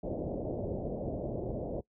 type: low-pass noise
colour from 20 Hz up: white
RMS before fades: -36 dBFS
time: 0.03-1.81 s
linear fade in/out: 10 ms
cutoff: 640 Hz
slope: 48 dB/octave
effects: noise-tail reverb RT60 0.1 s tail -20 dB re dry